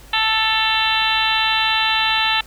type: harmonic tone with a mistuned harmonic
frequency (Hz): 440.4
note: A4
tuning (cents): +2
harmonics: 2 / 3 / 4 / 5 / 6 / 7 / 8 / 9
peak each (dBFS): -22 / -25 / -23 / -28 / -22 / -24 / -24 / -24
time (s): 0.13-2.41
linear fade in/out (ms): 5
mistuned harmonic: 6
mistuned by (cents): +34
effects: added 50 Hz sine -43 dBFS peak until 2.46 s + pink hiss -45 dBFS RMS until 2.46 s

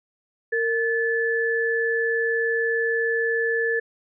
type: tone pair together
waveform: sine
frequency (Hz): 460 / 1736.7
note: A#4 / A6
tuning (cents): -23 / -23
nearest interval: octave + major seventh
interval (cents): 2300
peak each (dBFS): -23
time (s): 0.52-3.8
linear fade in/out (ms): 10
effects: none

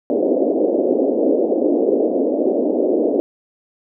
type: band-pass noise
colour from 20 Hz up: pink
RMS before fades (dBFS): -17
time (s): 0.1-3.2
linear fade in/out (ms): 0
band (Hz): 260 to 600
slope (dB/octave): 48
effects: none

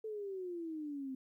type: exponential sweep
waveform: sine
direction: down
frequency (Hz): 443.4 to 258.8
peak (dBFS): -39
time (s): 0.04-1.15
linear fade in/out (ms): 5
effects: 13-bit

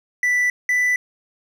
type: tone pair in turn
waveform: triangle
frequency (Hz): 1975.5 / 1985.2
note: B6 / B6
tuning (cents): 0 / +8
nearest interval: unison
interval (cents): 8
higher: second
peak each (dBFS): -14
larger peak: neither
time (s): 0.23-0.5 / 0.69-0.96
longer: neither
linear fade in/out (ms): 2
effects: none

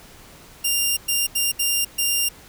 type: tone bursts at uneven times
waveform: 10% pulse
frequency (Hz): 2794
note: F7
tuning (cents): 0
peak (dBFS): -10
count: 5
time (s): 0.64-0.97 / 1.08-1.27 / 1.35-1.52 / 1.59-1.85 / 1.98-2.29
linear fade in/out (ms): 10
effects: pink hiss -46 dBFS RMS until 2.48 s

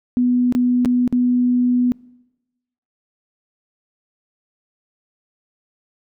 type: tone with dropouts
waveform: sine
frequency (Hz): 246.9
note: B3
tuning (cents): 0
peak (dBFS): -13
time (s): 0.17-1.92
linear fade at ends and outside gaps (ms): 0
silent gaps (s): 0.524-0.55 / 0.849-0.857 / 1.077-1.126
effects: noise-tail reverb RT60 1.0 s tail -25 dB re dry

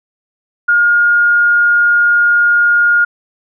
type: tone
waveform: sine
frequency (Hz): 1423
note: F6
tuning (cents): +32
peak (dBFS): -7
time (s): 0.68-3.05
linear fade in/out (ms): 10
effects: none

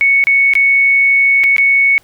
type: tone with dropouts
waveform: sine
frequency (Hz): 2217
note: C#7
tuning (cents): 0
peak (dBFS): -7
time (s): 0.01-1.98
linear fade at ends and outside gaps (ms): 0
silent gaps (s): 0.24-0.27 / 0.536-0.553 / 1.436-1.44 / 1.565-1.582
effects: pink hiss -50 dBFS RMS until 2.03 s

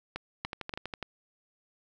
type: two click trains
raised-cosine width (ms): 0.3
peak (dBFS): -19 / -20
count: 4 / 7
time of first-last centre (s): 0.16-1.027 / 0.45-0.938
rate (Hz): 3.46 / 12.3
effects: none

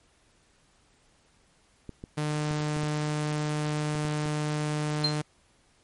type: clicks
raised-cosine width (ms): 3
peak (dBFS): -25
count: 8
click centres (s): 1.893 / 2.039 / 2.51 / 2.766 / 2.834 / 3.953 / 4.051 / 4.259
type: tone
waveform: sawtooth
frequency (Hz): 150.7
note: D3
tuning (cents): +45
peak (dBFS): -23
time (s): 2.17-5.22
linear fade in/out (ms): 10
type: tone with exponential decay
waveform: sine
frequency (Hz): 4157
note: C8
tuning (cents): -12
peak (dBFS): -19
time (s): 5.04-5.19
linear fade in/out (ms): 5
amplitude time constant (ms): 31
effects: pink hiss -64 dBFS RMS until 5.83 s + MP3 48 kbps

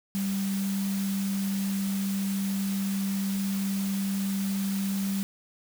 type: tone in noise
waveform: sine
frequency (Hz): 196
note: G3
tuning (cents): 0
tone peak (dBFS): -26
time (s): 0.15-5.23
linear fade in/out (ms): 0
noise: white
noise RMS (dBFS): -39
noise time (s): 0.15-5.23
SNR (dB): +10
effects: none

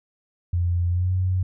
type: tone with pitch glide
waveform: sine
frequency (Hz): 87.31 to 92.39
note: F2 to F#2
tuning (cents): 0 to -2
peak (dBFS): -19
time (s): 0.53-1.43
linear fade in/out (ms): 5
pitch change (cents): +98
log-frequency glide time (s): 0.89-1.12
effects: none

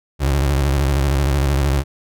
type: tone with vibrato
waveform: 30% pulse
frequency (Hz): 69.3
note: C#2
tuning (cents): 0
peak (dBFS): -12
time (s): 0.19-1.84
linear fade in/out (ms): 50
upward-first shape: square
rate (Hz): 13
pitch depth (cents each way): 97
effects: none

